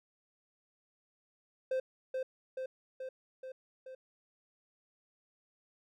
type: tone with echo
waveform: triangle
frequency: 520 Hz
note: C5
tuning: 11 cents flat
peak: -28 dBFS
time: 1.71-1.8 s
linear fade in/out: 5 ms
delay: 430 ms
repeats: 5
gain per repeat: -3 dB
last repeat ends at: 3.95 s
effects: none